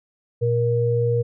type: tone pair together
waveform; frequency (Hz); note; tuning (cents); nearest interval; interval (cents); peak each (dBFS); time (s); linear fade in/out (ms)
sine; 118.3 / 473.2; A#2 / A#4; +26 / +26; 2 octaves; 2400; -20; 0.41-1.23; 20
effects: none